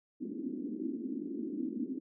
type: band-pass noise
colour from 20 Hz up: white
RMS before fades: -38 dBFS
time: 0.2-2 s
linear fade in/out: 20 ms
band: 230 to 320 Hz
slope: 48 dB/octave
effects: none

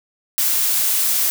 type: noise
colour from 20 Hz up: blue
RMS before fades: -18 dBFS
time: 0.38-1.3 s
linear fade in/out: 0 ms
effects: none

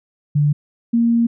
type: tone pair in turn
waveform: sine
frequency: 146.83 / 233.1 Hz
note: D3 / A#3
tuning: 0 / 0 cents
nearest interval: minor sixth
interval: 800 cents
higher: second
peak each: -12 dBFS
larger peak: neither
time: 0.35-0.53 / 0.93-1.27 s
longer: second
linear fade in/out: 10 ms
effects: none

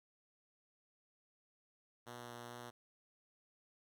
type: tone with vibrato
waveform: 5% pulse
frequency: 120 Hz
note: B2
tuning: 49 cents flat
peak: -37 dBFS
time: 2.06-2.71 s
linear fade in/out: 20 ms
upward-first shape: sine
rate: 2.4 Hz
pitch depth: 9 cents each way
effects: none

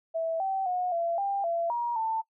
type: tone with pitch steps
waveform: sine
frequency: 655 / 771 / 725 / 678 / 795 / 677 / 950 / 891 Hz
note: E5 / G5 / F#5 / E5 / G5 / E5 / A#5 / A5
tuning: -11 / -29 / -35 / +49 / +24 / +46 / +33 / +22 cents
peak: -26 dBFS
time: 0.14-2.22 s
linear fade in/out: 20 ms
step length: 260 ms
effects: noise-tail reverb RT60 0.1 s tail -20 dB re dry

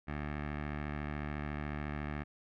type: tone with low-pass filter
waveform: 15% pulse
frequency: 74 Hz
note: D2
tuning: 14 cents sharp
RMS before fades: -39 dBFS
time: 0.07-2.24 s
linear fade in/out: 20 ms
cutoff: 2000 Hz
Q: 2.3
effects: none

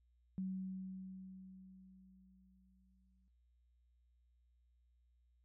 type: tone with exponential decay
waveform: sine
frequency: 188.3 Hz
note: F#3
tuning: 31 cents sharp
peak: -37 dBFS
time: 0.38-3.28 s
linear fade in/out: 0 ms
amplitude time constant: 630 ms
effects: noise-tail reverb RT60 0.1 s tail -18 dB re dry + added 60 Hz sine -70 dBFS peak until 5.44 s

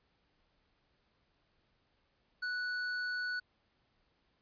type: tone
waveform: square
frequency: 1479 Hz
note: F#6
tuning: 1 cent flat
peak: -35 dBFS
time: 2.42-3.4 s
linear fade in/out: 10 ms
effects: pink hiss -75 dBFS RMS until 4.41 s + resampled to 11025 Hz

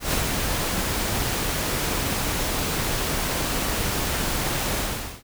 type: noise with ADSR envelope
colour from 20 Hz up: pink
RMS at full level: -22 dBFS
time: 0-5.23 s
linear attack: 120 ms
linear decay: 96 ms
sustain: -3 dB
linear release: 460 ms
effects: none

